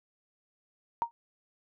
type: tone with exponential decay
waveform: sine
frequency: 932.3 Hz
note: A#5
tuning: in tune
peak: -21 dBFS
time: 1.02-1.11 s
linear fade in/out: 0 ms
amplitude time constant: 18 ms
effects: none